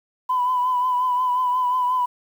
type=tone with vibrato; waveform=sine; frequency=1000 Hz; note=B5; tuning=21 cents sharp; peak=-17 dBFS; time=0.29-2.06 s; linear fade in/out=10 ms; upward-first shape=triangle; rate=5.6 Hz; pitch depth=42 cents each way; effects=tanh soft clip ceiling -13 dBFS + 8-bit